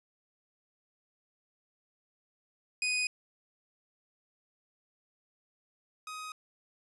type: tone pair in turn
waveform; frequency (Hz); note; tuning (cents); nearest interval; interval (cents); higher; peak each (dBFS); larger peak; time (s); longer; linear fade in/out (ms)
sawtooth; 2489 / 1256.1; D#7 / D#6; 0 / +16; octave; 1184; first; -25 / -36; first; 2.82-3.07 / 6.07-6.32; neither; 2
effects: resampled to 24000 Hz